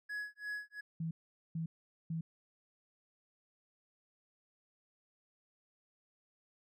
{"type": "tone with tremolo", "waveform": "triangle", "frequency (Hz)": 1681, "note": "G#6", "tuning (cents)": 20, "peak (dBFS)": -35, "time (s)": [0.09, 0.81], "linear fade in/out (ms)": 10, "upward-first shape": "sine", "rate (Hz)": 2.9, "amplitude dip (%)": 100}
{"type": "tone bursts", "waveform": "sine", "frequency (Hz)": 163.1, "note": "E3", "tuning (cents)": -18, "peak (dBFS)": -35, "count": 3, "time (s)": [1, 2.21], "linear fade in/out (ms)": 5, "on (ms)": 110, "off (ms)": 440}
{"effects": []}